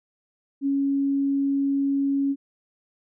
sine tone, 277.2 Hz, C#4, in tune, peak -20 dBFS, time 0.61-2.36 s, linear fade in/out 50 ms, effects none

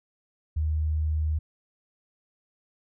sine tone, 77.4 Hz, D#2, 9 cents flat, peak -23 dBFS, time 0.56-1.39 s, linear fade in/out 10 ms, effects none

